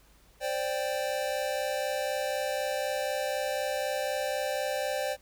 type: chord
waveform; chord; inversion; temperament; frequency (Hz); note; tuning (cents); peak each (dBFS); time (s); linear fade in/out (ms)
square; C suspended second; none; equal; 523.3 / 587.3 / 784; C5 / D5 / G5; 0 / 0 / 0; -34 / -33 / -36; 0.4-5.17; 50
effects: added 50 Hz sine -60 dBFS peak until 5.21 s + pink hiss -62 dBFS RMS until 5.21 s